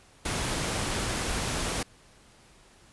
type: noise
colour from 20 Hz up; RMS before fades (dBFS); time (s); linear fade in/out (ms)
pink; -30; 0.25-1.83; 5
effects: pink hiss -57 dBFS RMS until 2.92 s + resampled to 24000 Hz